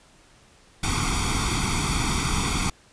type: noise with comb filter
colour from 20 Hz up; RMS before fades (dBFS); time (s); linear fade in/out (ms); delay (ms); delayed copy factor
pink; -24; 0.83-2.7; 5; 0.87; +0.95
effects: pink hiss -55 dBFS RMS until 2.92 s + resampled to 22050 Hz